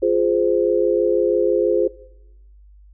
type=chord; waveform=sine; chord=F minor; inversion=none; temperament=equal with one note detuned; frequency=349.2 / 415.3 / 518.4 Hz; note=F4 / Ab4 / C5; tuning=0 / 0 / -16 cents; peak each=-19 dBFS; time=0.02-1.88 s; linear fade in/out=10 ms; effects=noise-tail reverb RT60 0.9 s tail -20 dB re dry + added 50 Hz sine -44 dBFS peak until 2.93 s